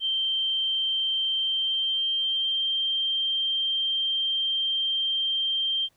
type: tone with pitch glide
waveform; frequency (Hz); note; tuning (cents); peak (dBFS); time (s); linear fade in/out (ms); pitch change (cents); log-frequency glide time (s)
sine; 3136 to 3160; G7 to G7; 0 to +13; -23; 0-5.89; 50; +13; 1.35-2.63
effects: pink hiss -67 dBFS RMS until 5.96 s